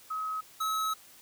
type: tone pair in turn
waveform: sine / square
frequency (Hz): 1275 / 1287.6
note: D#6 / E6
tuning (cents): +42 / -41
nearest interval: unison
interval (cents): 17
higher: second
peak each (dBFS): -31 / -29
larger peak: second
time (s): 0.1-0.41 / 0.6-0.94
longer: second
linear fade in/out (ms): 10
effects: white hiss -55 dBFS RMS until 1.21 s